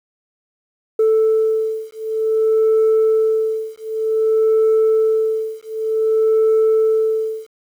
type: beating tone pair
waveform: sine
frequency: 440 / 440.54 Hz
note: A4 / A4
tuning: 0 / +2 cents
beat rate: 0.54 Hz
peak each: -15 dBFS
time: 0.99-7.47 s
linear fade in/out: 5 ms
effects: tanh soft clip ceiling -9 dBFS + 8-bit